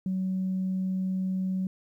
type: tone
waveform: sine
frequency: 187.6 Hz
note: F#3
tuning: 24 cents sharp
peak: -25 dBFS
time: 0.06-1.67 s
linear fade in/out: 2 ms
effects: tanh soft clip ceiling -22 dBFS + 11-bit